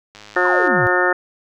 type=click train; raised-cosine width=0.2 ms; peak=-22 dBFS; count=56; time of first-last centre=0.15-0.674 s; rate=105 Hz
type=harmonic tone; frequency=180 Hz; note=F#3; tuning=47 cents flat; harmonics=2 / 3 / 4 / 5 / 6 / 7 / 8 / 9 / 10; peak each=-20 / -22 / -24 / -25 / -30 / -23 / -21 / -29 / -19 dBFS; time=0.36-1.13 s; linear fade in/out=5 ms
type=exponential sweep; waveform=sine; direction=down; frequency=1108.7 to 101 Hz; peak=-21 dBFS; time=0.45-0.87 s; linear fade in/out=0 ms
effects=none